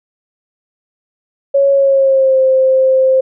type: tone with pitch glide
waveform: sine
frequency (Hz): 554.4 to 524.8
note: C#5 to C5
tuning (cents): 0 to +5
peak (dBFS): -7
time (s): 1.54-3.21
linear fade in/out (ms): 10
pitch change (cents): -95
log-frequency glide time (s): 1.71-2.4
effects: none